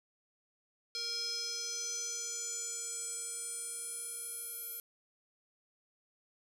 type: tone with band-pass filter sweep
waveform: square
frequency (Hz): 467.5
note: A#4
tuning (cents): +5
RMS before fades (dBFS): -40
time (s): 0.95-4.8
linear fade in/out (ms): 0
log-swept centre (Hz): 4800 to 12000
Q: 6.7
effects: none